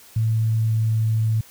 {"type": "tone with pitch glide", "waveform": "sine", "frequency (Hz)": [111.5, 110.79], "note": ["A2", "A2"], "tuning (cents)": [23, 12], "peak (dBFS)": -17, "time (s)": [0.16, 1.41], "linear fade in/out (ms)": 5, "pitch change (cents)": -11, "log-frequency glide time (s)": [0.44, 1.07], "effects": ["white hiss -48 dBFS RMS until 1.5 s"]}